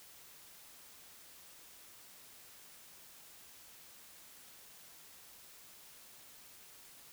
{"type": "silence", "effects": ["white hiss -57 dBFS RMS until 7.12 s"]}